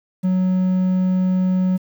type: tone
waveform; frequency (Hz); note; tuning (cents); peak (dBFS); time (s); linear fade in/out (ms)
triangle; 185; F#3; 0; -13; 0.23-1.78; 20
effects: 8-bit